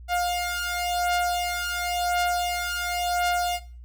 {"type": "beating tone pair", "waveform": "sawtooth", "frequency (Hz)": [707, 707.94], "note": ["F5", "F5"], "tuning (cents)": [21, 23], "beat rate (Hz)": 0.94, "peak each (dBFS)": [-24, -23], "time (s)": [0.08, 3.6], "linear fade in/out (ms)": 50, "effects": ["noise-tail reverb RT60 0.4 s tail -17 dB re dry", "added 60 Hz sine -40 dBFS peak until 3.84 s"]}